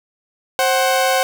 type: tone pair together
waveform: sawtooth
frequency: 529.6 / 749 Hz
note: C5 / F#5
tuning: +21 / +21 cents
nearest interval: tritone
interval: 600 cents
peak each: -13 dBFS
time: 0.59-1.23 s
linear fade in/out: 0 ms
effects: none